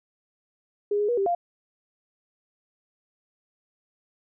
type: tone with pitch steps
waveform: sine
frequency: 411 / 415.1 / 480.7 / 393.5 / 696 Hz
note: G#4 / G#4 / B4 / G4 / F5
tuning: -18 / -1 / -47 / +7 / -6 cents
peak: -21 dBFS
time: 0.91-1.35 s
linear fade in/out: 5 ms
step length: 88 ms
effects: none